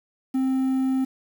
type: tone with quantisation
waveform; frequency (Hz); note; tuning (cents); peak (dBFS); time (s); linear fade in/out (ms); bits
triangle; 262.7; C4; +7; -18; 0.34-1.05; 10; 8
effects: none